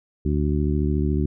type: harmonic tone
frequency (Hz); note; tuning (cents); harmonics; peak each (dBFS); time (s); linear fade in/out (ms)
73.8; D2; +9; 1 / 2 / 3 / 4 / 5; -22 / -25 / -27 / -28 / -29; 0.25-1.26; 5
effects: none